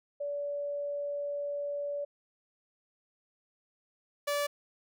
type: tone pair in turn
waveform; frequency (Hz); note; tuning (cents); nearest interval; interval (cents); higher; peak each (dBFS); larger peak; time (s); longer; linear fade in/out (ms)
sine / sawtooth; 575 / 578.7; D5 / D5; -37 / -26; unison; 11; second; -32 / -25; second; 0.2-2.05 / 4.27-4.47; first; 10
effects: none